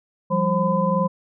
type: tone cluster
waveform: sine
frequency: 171.5 / 193.8 / 530 / 1010 Hz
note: F3 / G3 / C5 / B5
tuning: -31 / -20 / +22 / +39 cents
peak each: -23 dBFS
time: 0.3-1.08 s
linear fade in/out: 20 ms
effects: none